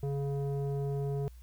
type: tone with low-pass filter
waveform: square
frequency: 140 Hz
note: C#3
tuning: 18 cents sharp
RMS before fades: -33 dBFS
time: 0.03-1.28 s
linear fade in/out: 0 ms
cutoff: 520 Hz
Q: 1.8
effects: added 60 Hz sine -48 dBFS peak until 1.42 s + white hiss -66 dBFS RMS until 1.42 s